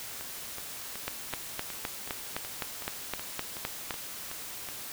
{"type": "two click trains", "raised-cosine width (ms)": 0.3, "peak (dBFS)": [-15, -23], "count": [12, 13], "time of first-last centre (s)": [[1.08, 3.908], [0.21, 4.688]], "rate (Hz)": [3.89, 2.68], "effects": ["white hiss -41 dBFS RMS until 4.92 s"]}